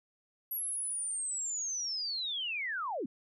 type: linear sweep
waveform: sine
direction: down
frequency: 11620 to 206.9 Hz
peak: -33 dBFS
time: 0.51-3.06 s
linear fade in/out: 5 ms
effects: none